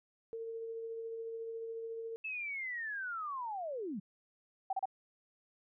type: tone with tremolo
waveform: sine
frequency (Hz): 454.5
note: A#4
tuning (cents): -44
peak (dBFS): -38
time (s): 0.33-2.16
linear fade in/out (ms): 0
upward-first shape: triangle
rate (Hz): 14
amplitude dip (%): 30
type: linear sweep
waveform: sine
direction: down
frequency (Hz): 2637 to 171.7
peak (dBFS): -37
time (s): 2.24-4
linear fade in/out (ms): 10
type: tone bursts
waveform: sine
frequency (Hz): 768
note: G5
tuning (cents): -36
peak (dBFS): -31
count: 3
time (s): 4.7-4.856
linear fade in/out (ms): 5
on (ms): 30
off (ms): 33
effects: none